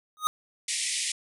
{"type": "tone with exponential growth", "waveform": "square", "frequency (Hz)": 1244.5, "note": "D#6", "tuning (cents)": 0, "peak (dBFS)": -19, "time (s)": [0.17, 0.27], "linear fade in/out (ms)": 0, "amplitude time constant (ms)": 21}
{"type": "band-pass noise", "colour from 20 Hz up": "white", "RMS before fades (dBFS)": -30, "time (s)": [0.68, 1.12], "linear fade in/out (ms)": 5, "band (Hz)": [1900, 10000], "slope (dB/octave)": 96}
{"effects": []}